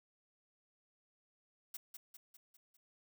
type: noise with echo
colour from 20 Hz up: blue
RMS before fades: -45 dBFS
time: 1.74-1.77 s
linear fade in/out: 5 ms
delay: 200 ms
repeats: 5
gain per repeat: -5 dB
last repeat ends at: 2.77 s
effects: none